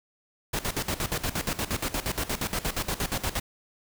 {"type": "noise with tremolo", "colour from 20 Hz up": "pink", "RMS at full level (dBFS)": -28, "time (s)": [0.53, 3.4], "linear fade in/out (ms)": 10, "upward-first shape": "square", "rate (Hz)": 8.5, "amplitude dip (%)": 80, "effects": []}